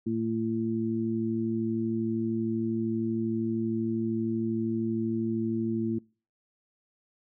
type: harmonic tone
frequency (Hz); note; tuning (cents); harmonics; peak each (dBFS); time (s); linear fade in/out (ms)
112.8; A2; +44; 1 / 2 / 3; -36 / -28 / -31; 0.06-5.99; 10
effects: noise-tail reverb RT60 0.4 s tail -26 dB re dry